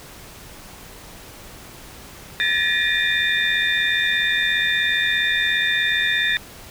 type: tone cluster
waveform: sine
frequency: 1729 / 1806 / 1901 / 2414 / 3604 Hz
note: A6 / A6 / A#6 / D7 / A7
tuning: -31 / +45 / +33 / +47 / +41 cents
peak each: -22 / -26 / -23 / -26 / -22 dBFS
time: 2.4-6.37 s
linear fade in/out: 0 ms
effects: tanh soft clip ceiling -8 dBFS + pink hiss -41 dBFS RMS until 6.7 s